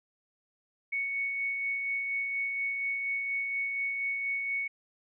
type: tone with tremolo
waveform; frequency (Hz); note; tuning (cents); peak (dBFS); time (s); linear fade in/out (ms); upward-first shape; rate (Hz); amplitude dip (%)
sine; 2221; C#7; +3; -28; 0.92-4.68; 10; sine; 4.2; 30
effects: none